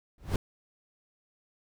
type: noise with exponential growth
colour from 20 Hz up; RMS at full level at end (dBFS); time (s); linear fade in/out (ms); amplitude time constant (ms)
brown; -22; 0.18-0.36; 2; 38
effects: none